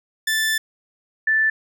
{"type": "tone pair in turn", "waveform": ["sawtooth", "sine"], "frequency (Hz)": [1760, 1760], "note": ["A6", "A6"], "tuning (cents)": [0, 0], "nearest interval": "unison", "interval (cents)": 0, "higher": "neither", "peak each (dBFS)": -15, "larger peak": "neither", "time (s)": [[0.27, 0.58], [1.27, 1.5]], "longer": "first", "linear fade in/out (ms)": 5, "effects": []}